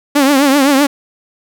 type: tone with vibrato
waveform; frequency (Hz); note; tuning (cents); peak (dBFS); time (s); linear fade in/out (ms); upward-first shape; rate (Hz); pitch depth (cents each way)
sawtooth; 278.2; C#4; +6; -4; 0.15-0.87; 10; triangle; 7.8; 120
effects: none